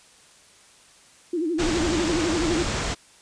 sine tone with vibrato, 329.6 Hz, E4, in tune, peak -22 dBFS, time 1.33-2.63 s, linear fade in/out 5 ms, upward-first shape sine, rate 12 Hz, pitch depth 140 cents each way
pink low-pass noise, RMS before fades -27 dBFS, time 1.58-2.95 s, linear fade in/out 20 ms, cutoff 8200 Hz, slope 48 dB/octave
effects white hiss -53 dBFS RMS until 3.21 s + resampled to 22050 Hz

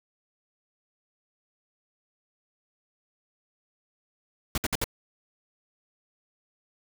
pink noise bursts, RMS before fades -27 dBFS, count 4, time 4.55-4.842 s, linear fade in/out 2 ms, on 28 ms, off 60 ms, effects none

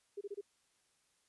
sine tone bursts, 404.1 Hz, G#4, 47 cents flat, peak -39 dBFS, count 4, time 0.17-0.412 s, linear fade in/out 10 ms, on 41 ms, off 26 ms, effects white hiss -75 dBFS RMS until 1.28 s + resampled to 24000 Hz

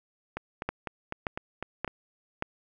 two click trains, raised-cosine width 0.5 ms, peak -18 / -14 dBFS, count 7 / 4, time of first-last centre 0.37-1.878 / 0.69-2.424 s, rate 3.98 / 1.73 Hz, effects none

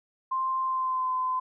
sine tone with pitch glide, 1048 to 1024.7 Hz, C6 to C6, +2 to -36 cents, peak -25 dBFS, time 0.31-1.4 s, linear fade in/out 10 ms, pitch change -38 cents, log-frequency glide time 0.62-1.12 s, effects none

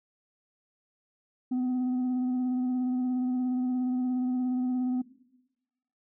sine tone with vibrato, 252.2 Hz, B3, 36 cents sharp, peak -23 dBFS, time 1.51-5.02 s, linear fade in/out 10 ms, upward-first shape sine, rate 17 Hz, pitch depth 21 cents each way, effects noise-tail reverb RT60 1.0 s tail -18 dB re dry + tanh soft clip ceiling -25 dBFS

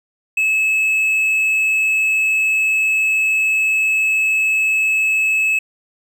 triangle tone, 2593 Hz, E7, 29 cents flat, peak -12 dBFS, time 0.37-5.59 s, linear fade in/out 5 ms, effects none

